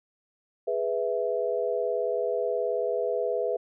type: chord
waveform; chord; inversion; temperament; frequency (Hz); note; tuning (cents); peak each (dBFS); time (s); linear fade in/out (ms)
sine; E major; first; equal; 415.3 / 493.9 / 659.3; G#4 / B4 / E5; 0 / 0 / 0; -30 / -28 / -30; 0.67-3.57; 10
effects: none